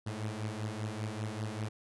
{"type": "beating tone pair", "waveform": "sawtooth", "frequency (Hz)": [105.6, 110.7], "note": ["G#2", "A2"], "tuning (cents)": [29, 11], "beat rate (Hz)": 5.1, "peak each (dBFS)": [-34, -35], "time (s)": [0.06, 1.69], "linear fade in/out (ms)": 10, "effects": ["resampled to 24000 Hz"]}